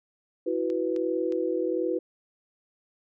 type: chord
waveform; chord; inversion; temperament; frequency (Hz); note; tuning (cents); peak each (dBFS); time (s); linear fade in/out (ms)
sine; E suspended second; none; just; 329.6 / 370.8 / 494.4; E4 / F#4 / B4; 0 / +4 / +2; -29; 0.46-1.99; 10
type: clicks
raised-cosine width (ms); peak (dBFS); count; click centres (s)
0.2; -29; 3; 0.701 / 0.963 / 1.323
effects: none